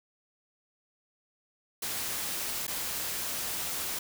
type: noise with dropouts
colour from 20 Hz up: white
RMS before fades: -34 dBFS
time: 1.82-3.99 s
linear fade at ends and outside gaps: 5 ms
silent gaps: 2.669-2.678 s
effects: none